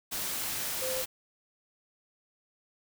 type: tone in noise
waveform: sine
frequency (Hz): 518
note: C5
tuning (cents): -17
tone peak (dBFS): -33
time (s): 0.81-1.03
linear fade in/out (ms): 20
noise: white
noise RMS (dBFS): -34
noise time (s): 0.11-1.06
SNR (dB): -2
effects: none